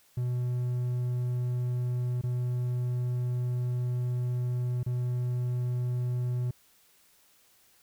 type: tone with dropouts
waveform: triangle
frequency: 123.47 Hz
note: B2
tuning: in tune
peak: -25 dBFS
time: 0.17-6.51 s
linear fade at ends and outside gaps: 5 ms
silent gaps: 2.214-2.236 / 4.832-4.862 s
effects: white hiss -63 dBFS RMS until 7.82 s